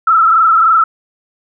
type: tone with frequency modulation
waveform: sine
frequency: 1318.5 Hz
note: E6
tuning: in tune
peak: -6 dBFS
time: 0.07-0.84 s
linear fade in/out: 5 ms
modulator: 23.3 Hz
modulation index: 2.2
effects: none